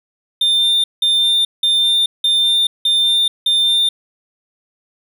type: tone bursts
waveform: triangle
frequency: 3599 Hz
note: A7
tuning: 38 cents sharp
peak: -10 dBFS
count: 6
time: 0.41-3.89 s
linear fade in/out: 5 ms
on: 430 ms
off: 180 ms
effects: none